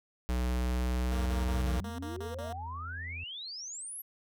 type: tone with pitch glide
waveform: square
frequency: 61.74 to 62.39 Hz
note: B1 to B1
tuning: 0 to +18 cents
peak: -29 dBFS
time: 0.29-1.8 s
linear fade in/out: 0 ms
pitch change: +18 cents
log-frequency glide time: 0.49-1.43 s
type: tone bursts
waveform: 10% pulse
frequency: 233.1 Hz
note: A#3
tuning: in tune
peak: -33 dBFS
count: 8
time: 1.12-2.527 s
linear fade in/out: 0 ms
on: 140 ms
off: 41 ms
type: tone with vibrato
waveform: triangle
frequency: 84.6 Hz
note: E2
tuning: 45 cents sharp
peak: -38 dBFS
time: 1.16-3.24 s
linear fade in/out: 5 ms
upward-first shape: sine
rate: 2.4 Hz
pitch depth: 8 cents each way
type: exponential sweep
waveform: sine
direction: up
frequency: 110 to 11930 Hz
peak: -39 dBFS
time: 1.53-4.02 s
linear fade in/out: 10 ms
effects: none